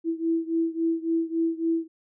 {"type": "beating tone pair", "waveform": "sine", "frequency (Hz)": [328.1, 331.7], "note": ["E4", "E4"], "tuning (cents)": [-8, 11], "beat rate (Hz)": 3.6, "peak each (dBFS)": [-25, -27], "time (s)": [0.04, 1.88], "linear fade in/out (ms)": 50, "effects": []}